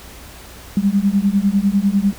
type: beating tone pair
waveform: sine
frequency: 194.5 / 204.5 Hz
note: G3 / G#3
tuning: -13 / -26 cents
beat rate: 10 Hz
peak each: -16 dBFS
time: 0.77-2.13 s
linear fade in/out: 2 ms
effects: added 60 Hz sine -42 dBFS peak until 2.18 s + pink hiss -39 dBFS RMS until 2.18 s